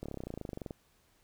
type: slowing click train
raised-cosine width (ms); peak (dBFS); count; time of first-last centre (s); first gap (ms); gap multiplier
2; -26; 20; 0.03-0.708; 27; 1.03
effects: pink hiss -69 dBFS RMS until 1.23 s